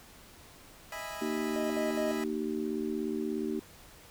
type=chord; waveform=20% pulse; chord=E major seventh; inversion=third; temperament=equal with one note detuned; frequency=622.3 / 659.3 / 824.9 / 987.8 Hz; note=D#5 / E5 / G#5 / B5; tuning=0 / 0 / -12 / 0 cents; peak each=-39 dBFS; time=0.92-2.24 s; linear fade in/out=2 ms
type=harmonic tone; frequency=76.9 Hz; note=D#2; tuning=20 cents flat; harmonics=3 / 4 / 5; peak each=-35 / -35 / -35 dBFS; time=1.21-3.6 s; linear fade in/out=10 ms
type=tone bursts; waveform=triangle; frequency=622.3 Hz; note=D#5; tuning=in tune; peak=-30 dBFS; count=3; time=1.56-2.114 s; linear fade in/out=0 ms; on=140 ms; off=67 ms
effects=pink hiss -54 dBFS RMS until 4.1 s